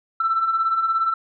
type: beating tone pair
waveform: sine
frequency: 1318.5 / 1335.5 Hz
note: E6 / E6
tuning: 0 / +22 cents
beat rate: 17 Hz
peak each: -25 / -18 dBFS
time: 0.2-1.14 s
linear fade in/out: 5 ms
effects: tanh soft clip ceiling -12 dBFS